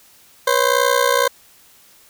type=ring-modulated tone; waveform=20% pulse; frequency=520 Hz; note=C5; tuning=11 cents flat; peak=-6 dBFS; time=0.47-1.28 s; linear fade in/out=5 ms; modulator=30.9 Hz; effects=white hiss -50 dBFS RMS until 2.09 s